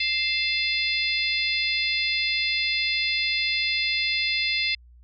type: harmonic tone with a mistuned harmonic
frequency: 698.5 Hz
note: F5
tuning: in tune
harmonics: 3 / 4 / 5 / 6 / 7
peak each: -27 / -28 / -29 / -30 / -30 dBFS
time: 0-4.75 s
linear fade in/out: 5 ms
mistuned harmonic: 4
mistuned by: -91 cents
effects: added 60 Hz sine -48 dBFS peak until 5.03 s